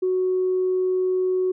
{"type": "tone", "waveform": "sine", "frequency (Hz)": 370, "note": "F#4", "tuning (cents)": 0, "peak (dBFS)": -18, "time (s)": [0.02, 1.52], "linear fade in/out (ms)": 10, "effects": ["tanh soft clip ceiling -14 dBFS"]}